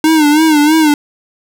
square tone with vibrato, 306.3 Hz, D#4, 27 cents flat, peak -7 dBFS, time 0.04-0.94 s, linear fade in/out 2 ms, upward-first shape sine, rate 3.1 Hz, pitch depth 84 cents each way, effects none

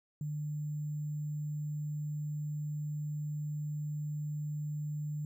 sine tone with sample-and-hold, 150 Hz, D3, 37 cents sharp, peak -34 dBFS, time 0.21-5.25 s, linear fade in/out 2 ms, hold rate 7350 Hz, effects none

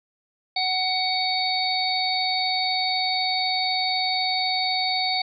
harmonic tone, 748 Hz, F#5, 19 cents sharp, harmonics 1 / 3 / 5 / 6, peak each -26 / -29 / -29 / -25 dBFS, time 0.56-5.22 s, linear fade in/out 5 ms, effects none

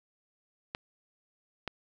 clicks, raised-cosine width 0.3 ms, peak -18 dBFS, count 2, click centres 0.749 / 1.677 s, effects none

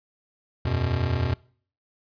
square chord, E suspended second, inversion none, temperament just, 82.41 / 92.71 / 123.61 Hz, E2 / F#2 / B2, 0 / +4 / +2 cents, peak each -29 / -28 / -27 dBFS, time 0.65-1.34 s, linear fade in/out 5 ms, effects noise-tail reverb RT60 0.5 s tail -23 dB re dry + resampled to 11025 Hz

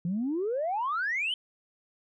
sine exponential sweep, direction up, 164.81 to 3136 Hz, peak -26 dBFS, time 0.05-1.34 s, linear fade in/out 2 ms, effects tanh soft clip ceiling -23 dBFS

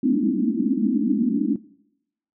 pink band-pass noise, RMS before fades -21 dBFS, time 0.03-1.56 s, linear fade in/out 5 ms, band 200 to 320 Hz, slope 96 dB/octave, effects noise-tail reverb RT60 0.8 s tail -20 dB re dry

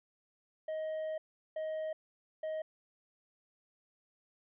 triangle tone bursts at uneven times, 628 Hz, D#5, 16 cents sharp, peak -33 dBFS, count 3, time 0.68-1.18 / 1.56-1.93 / 2.43-2.62 s, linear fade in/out 5 ms, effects resampled to 8000 Hz

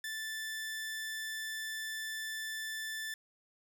sawtooth tone, 1760 Hz, A6, in tune, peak -34 dBFS, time 0.04-3.14 s, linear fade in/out 2 ms, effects none

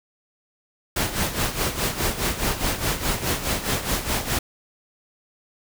pink noise with tremolo, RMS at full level -22 dBFS, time 0.96-4.39 s, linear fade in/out 5 ms, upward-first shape sine, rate 4.8 Hz, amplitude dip 70%, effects none

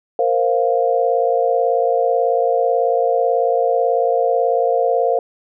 sine chord, Bb suspended second, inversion none, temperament just, 466.2 / 524.4 / 699.2 Hz, Bb4 / C5 / F5, 0 / +4 / +2 cents, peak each -18 dBFS, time 0.19-5.19 s, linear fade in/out 2 ms, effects none

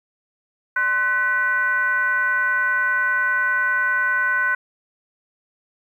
sine tone with frequency modulation, 1500 Hz, F#6, 23 cents sharp, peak -17 dBFS, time 0.76-4.55 s, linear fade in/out 5 ms, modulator 455 Hz, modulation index 0.72, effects 9-bit

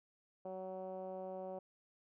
10% pulse tone with low-pass filter, 187.3 Hz, F#3, 21 cents sharp, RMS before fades -45 dBFS, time 0.45-1.59 s, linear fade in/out 5 ms, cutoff 630 Hz, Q 3.4, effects none

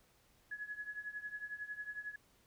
sine tone with tremolo, 1689 Hz, G#6, 29 cents sharp, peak -38 dBFS, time 0.51-2.16 s, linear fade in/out 5 ms, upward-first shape triangle, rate 11 Hz, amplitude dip 90%, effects pink hiss -70 dBFS RMS until 2.46 s

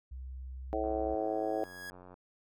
sine tone with pitch glide, 64.5 to 65.1 Hz, C2 to C2, -24 to -8 cents, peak -40 dBFS, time 0.11-1.15 s, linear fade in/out 10 ms, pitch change +16 cents, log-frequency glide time 0.59-0.91 s
harmonic tone, 108.5 Hz, A2, 24 cents flat, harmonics 3 / 4 / 5 / 6 / 7, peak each -37 / -37 / -37 / -37 / -37 dBFS, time 0.73-1.64 s, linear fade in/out 0 ms
click train, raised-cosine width 1 ms, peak -38 dBFS, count 119, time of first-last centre 0.84-2.141 s, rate 90.7 Hz
45% pulse tone with exponential growth, 1659 Hz, G#6, 2 cents flat, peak -40 dBFS, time 1.07-1.9 s, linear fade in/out 1 ms, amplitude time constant 180 ms
effects none

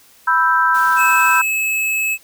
sine chord, E minor, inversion second, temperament equal, 987.8 / 1318.5 / 1568 Hz, B5 / E6 / G6, 0 / 0 / 0 cents, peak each -16 dBFS, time 0.27-1.42 s, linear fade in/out 10 ms
white noise, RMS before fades -34 dBFS, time 0.74-1.41 s, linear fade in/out 10 ms
square tone, 2590 Hz, E7, 31 cents flat, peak -17 dBFS, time 0.96-2.18 s, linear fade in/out 50 ms
effects white hiss -49 dBFS RMS until 2.23 s

